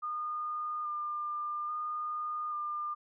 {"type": "tone with vibrato", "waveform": "sine", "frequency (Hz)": 1210, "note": "D#6", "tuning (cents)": -49, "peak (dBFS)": -33, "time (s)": [0.02, 2.95], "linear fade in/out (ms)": 20, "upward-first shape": "square", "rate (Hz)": 0.6, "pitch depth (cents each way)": 15, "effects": []}